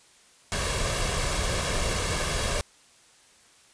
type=noise with comb filter; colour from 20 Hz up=pink; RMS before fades=-27 dBFS; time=0.52-2.61 s; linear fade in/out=0 ms; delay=1.8 ms; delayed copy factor=+0.55; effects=white hiss -57 dBFS RMS until 3.73 s + resampled to 22050 Hz